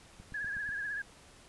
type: click train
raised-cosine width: 5 ms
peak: -37 dBFS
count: 5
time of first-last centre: 0.2-0.691 s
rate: 8.15 Hz
type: tone with vibrato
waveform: sine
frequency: 1661.2 Hz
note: G#6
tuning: in tune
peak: -34 dBFS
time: 0.34-1.02 s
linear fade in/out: 5 ms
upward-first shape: triangle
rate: 16 Hz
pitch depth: 74 cents each way
effects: pink hiss -57 dBFS RMS until 1.48 s + resampled to 24000 Hz